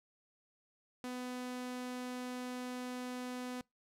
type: tone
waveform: sawtooth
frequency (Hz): 250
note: B3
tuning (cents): +21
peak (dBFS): -36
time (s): 1.04-3.61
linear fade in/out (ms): 0
effects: noise-tail reverb RT60 0.2 s tail -26 dB re dry + low-pass 12000 Hz 12 dB/octave